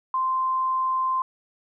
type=tone; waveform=sine; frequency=1042 Hz; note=C6; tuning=7 cents flat; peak=-21 dBFS; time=0.14-1.22 s; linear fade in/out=2 ms; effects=none